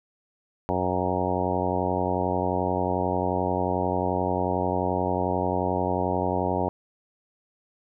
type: harmonic tone with a mistuned harmonic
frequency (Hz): 91.3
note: F#2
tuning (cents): -23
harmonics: 1 / 2 / 3 / 4 / 5 / 6 / 7 / 8 / 9 / 10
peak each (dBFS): -32 / -32 / -32 / -32 / -32 / -32 / -32 / -32 / -32 / -32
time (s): 0.69-6.69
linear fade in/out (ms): 0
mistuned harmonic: 10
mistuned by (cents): +40
effects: none